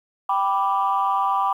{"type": "chord", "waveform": "sine", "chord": "G major", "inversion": "none", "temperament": "equal", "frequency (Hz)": [784, 987.8, 1174.7], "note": ["G5", "B5", "D6"], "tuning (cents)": [0, 0, 0], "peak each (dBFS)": -22, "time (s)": [0.29, 1.53], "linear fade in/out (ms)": 5, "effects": ["tanh soft clip ceiling -11 dBFS", "9-bit"]}